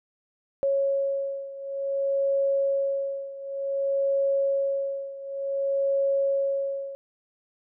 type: beating tone pair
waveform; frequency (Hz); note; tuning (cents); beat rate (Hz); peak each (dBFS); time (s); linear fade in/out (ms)
sine; 551 / 551.55; C#5 / C#5; -11 / -9; 0.55; -25 / -28; 0.63-6.95; 0
effects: none